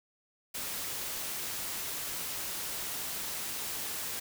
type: noise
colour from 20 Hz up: white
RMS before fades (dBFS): -37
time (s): 0.54-4.2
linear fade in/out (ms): 10
effects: none